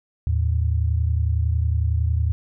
sine tone pair together, 78.3 / 109.23 Hz, D#2 / A2, +11 / -12 cents, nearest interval tritone, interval 577 cents, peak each -19 / -23 dBFS, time 0.27-2.32 s, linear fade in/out 0 ms, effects none

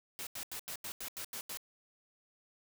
white noise bursts, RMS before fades -42 dBFS, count 9, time 0.19-1.572 s, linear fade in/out 0 ms, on 78 ms, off 85 ms, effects none

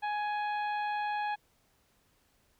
harmonic tone, 835 Hz, G#5, 9 cents sharp, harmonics 1 / 2 / 3 / 4 / 5, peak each -31 / -39 / -44 / -50 / -55 dBFS, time 0.02-1.36 s, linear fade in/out 20 ms, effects pink hiss -70 dBFS RMS until 2.59 s

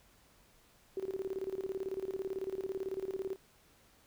sine tone with tremolo, 383 Hz, G4, 40 cents flat, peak -33 dBFS, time 0.97-3.36 s, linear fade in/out 2 ms, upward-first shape square, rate 18 Hz, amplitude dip 80%, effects pink hiss -65 dBFS RMS until 4.06 s

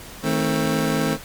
25% pulse chord, A diminished, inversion second, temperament just, 158.4 / 220 / 264 Hz, Eb3 / A3 / C4, +31 / 0 / +16 cents, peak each -20 dBFS, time 0.22-1.18 s, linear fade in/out 50 ms, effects pink hiss -39 dBFS RMS until 1.24 s + MP3 96 kbps

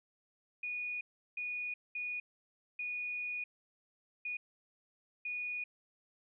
sine tone bursts at uneven times, 2460 Hz, D#7, 20 cents flat, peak -36 dBFS, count 6, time 0.63-1.01 / 1.37-1.74 / 1.95-2.2 / 2.79-3.44 / 4.25-4.37 / 5.25-5.64 s, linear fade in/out 5 ms, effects none

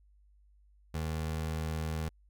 25% pulse tone, 79.2 Hz, D#2, 31 cents sharp, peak -29 dBFS, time 0.94-2.09 s, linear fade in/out 5 ms, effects added 50 Hz sine -60 dBFS peak until 2.29 s

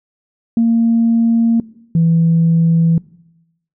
sine tone pair in turn, 230 / 165.36 Hz, A#3 / E3, -23 / +6 cents, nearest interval tritone, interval 571 cents, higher first, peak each -8 dBFS, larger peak neither, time 0.57-1.6 / 1.95-2.98 s, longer neither, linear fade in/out 2 ms, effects noise-tail reverb RT60 0.9 s tail -21 dB re dry + tanh soft clip ceiling -5 dBFS

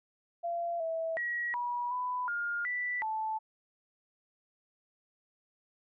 sine tone with pitch steps, 685 / 653 / 1912 / 968 / 996 / 1414 / 1972 / 875 Hz, F5 / E5 / A#6 / B5 / B5 / F6 / B6 / A5, -34 / -17 / +43 / -35 / +14 / +21 / -3 / -10 cents, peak -31 dBFS, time 0.43-3.39 s, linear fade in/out 20 ms, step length 370 ms, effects none

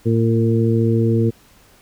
harmonic tone with a mistuned harmonic, 114.2 Hz, A#2, 35 cents flat, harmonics 1 / 2 / 3 / 4, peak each -16 / -19 / -21 / -22 dBFS, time 0.05-1.31 s, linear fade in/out 20 ms, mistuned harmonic 1, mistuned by -21 cents, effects pink hiss -51 dBFS RMS until 1.81 s

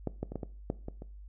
clicks, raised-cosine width 2 ms, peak -18 / -20 / -26 / -21 / -23 / -17 / -25 / -30 dBFS, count 8, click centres 0.073 / 0.23 / 0.32 / 0.357 / 0.432 / 0.701 / 0.884 / 1.021 s, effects noise-tail reverb RT60 0.4 s tail -19 dB re dry + added 50 Hz sine -45 dBFS peak until 1.28 s

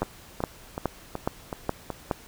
two click trains, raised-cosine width 1 ms, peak -10 / -16 dBFS, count 6 / 6, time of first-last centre 0.02-2.112 / 0.03-1.903 s, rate 2.39 / 2.67 Hz, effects pink hiss -49 dBFS RMS until 2.27 s

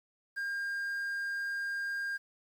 triangle tone with quantisation, 1607 Hz, G6, 43 cents sharp, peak -31 dBFS, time 0.36-2.18 s, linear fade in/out 20 ms, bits 10, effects none

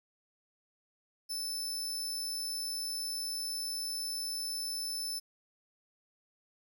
sawtooth tone, 5274 Hz, E8, in tune, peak -32 dBFS, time 1.29-5.2 s, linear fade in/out 20 ms, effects 11-bit

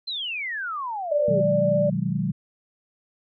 sine exponential sweep, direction down, 4186 to 377 Hz, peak -27 dBFS, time 0.07-1.41 s, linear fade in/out 10 ms
sine tone with vibrato, 588 Hz, D5, 2 cents sharp, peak -19 dBFS, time 1.11-1.9 s, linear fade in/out 10 ms, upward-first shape sine, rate 14 Hz, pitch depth 10 cents each way
sine chord, G# minor seventh, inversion first, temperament equal, 123.47 / 155.56 / 185 / 207.7 Hz, B2 / D#3 / F#3 / G#3, 0 / 0 / 0 / 0 cents, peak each -30 / -27 / -26 / -30 dBFS, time 1.28-2.32 s, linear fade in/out 5 ms
effects none

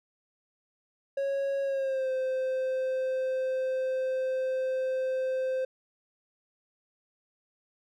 triangle tone with pitch glide, 551 to 520.1 Hz, C#5 to C5, -11 to -10 cents, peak -25 dBFS, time 1.17-5.65 s, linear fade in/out 5 ms, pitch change -99 cents, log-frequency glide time 1.63-2.11 s, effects none

